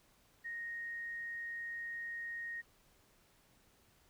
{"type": "tone", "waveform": "sine", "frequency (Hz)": 1864.7, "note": "A#6", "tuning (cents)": 0, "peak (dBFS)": -40, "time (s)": [0.44, 2.62], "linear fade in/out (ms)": 20, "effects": ["pink hiss -69 dBFS RMS until 4.09 s"]}